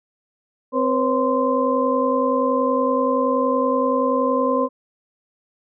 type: tone cluster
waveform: sine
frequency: 260.1 / 492.4 / 543 / 1038 Hz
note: C4 / B4 / C#5 / C6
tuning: -10 / -5 / -36 / -14 cents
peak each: -22 dBFS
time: 0.72-4.69 s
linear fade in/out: 50 ms
effects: none